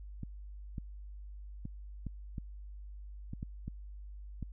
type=clicks; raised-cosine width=5 ms; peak=-27 dBFS; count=9; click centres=0.233 / 0.782 / 1.654 / 2.067 / 2.382 / 3.334 / 3.429 / 3.68 / 4.427 s; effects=added 50 Hz sine -44 dBFS peak until 4.52 s